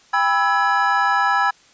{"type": "tone cluster", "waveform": "triangle", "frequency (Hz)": [799, 988, 1316, 1685], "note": ["G5", "B5", "E6", "G#6"], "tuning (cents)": [33, 0, -3, 25], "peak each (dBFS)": -19, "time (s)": [0.13, 1.51], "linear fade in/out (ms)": 10, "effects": ["white hiss -52 dBFS RMS until 1.73 s", "resampled to 16000 Hz"]}